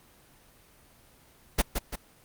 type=noise with echo; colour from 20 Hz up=pink; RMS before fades=-22 dBFS; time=1.58-1.62 s; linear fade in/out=10 ms; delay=170 ms; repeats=2; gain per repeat=-6 dB; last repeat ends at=1.96 s; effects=pink hiss -58 dBFS RMS until 2.24 s + Opus 24 kbps